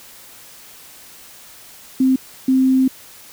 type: tone bursts at uneven times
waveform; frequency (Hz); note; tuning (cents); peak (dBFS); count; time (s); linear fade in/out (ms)
sine; 261.6; C4; 0; -11; 2; 2-2.16 / 2.48-2.88; 5
effects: white hiss -42 dBFS RMS until 3.32 s